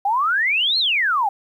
sine exponential two-way sweep, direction up then down, 769 to 4315 to 769 Hz, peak -16 dBFS, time 0.05-1.29 s, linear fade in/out 5 ms, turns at 0.78 s, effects 9-bit

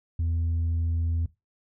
sine tone, 83 Hz, E2, 12 cents sharp, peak -21 dBFS, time 0.19-1.26 s, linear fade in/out 5 ms, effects noise-tail reverb RT60 0.2 s tail -19 dB re dry + tanh soft clip ceiling -22 dBFS

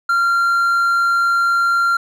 triangle tone, 1382 Hz, F6, 19 cents flat, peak -11 dBFS, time 0.09-1.97 s, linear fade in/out 5 ms, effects none

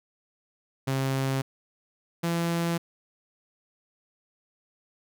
sawtooth tone pair in turn, 134.2 / 169.08 Hz, C3 / E3, +44 / +44 cents, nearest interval major third, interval 400 cents, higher second, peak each -21 dBFS, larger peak neither, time 0.87-1.42 / 2.23-2.78 s, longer neither, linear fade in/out 10 ms, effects none

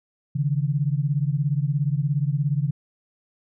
sine beating tone pair, 138.4 / 155.4 Hz, C#3 / D#3, -2 / -2 cents, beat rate 17 Hz, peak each -22 / -24 dBFS, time 0.35-2.71 s, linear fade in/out 10 ms, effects none

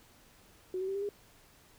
sine tone with pitch steps, 369.8 / 379.1 / 388.6 / 398.4 / 408.4 Hz, F#4 / F#4 / G4 / G4 / G#4, -1 / +42 / -15 / +28 / -29 cents, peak -32 dBFS, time 0.74-1.09 s, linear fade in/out 2 ms, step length 70 ms, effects pink hiss -61 dBFS RMS until 1.78 s

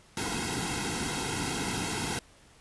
pink noise with comb filter, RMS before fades -32 dBFS, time 0.17-2.19 s, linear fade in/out 2 ms, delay 1.7 ms, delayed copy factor -0.95, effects pink hiss -58 dBFS RMS until 2.6 s + resampled to 24000 Hz

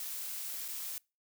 blue noise with dropouts, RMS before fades -40 dBFS, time 0-0.98 s, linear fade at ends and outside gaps 1 ms, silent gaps 0.681-0.685 s, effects noise-tail reverb RT60 0.3 s tail -26 dB re dry

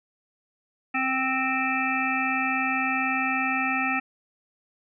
harmonic tone with a mistuned harmonic, 262.6 Hz, C4, 6 cents sharp, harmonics 1 / 3 / 5 / 7 / 9 / 10, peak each -30 / -30 / -30 / -30 / -30 / -30 dBFS, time 0.94-4 s, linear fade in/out 10 ms, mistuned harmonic 3, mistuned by -16 cents, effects none

